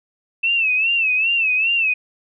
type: tone with vibrato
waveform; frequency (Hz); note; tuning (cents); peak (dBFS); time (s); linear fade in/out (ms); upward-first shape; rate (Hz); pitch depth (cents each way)
sine; 2637; E7; 0; -15; 0.43-1.94; 10; sine; 2.5; 100
effects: none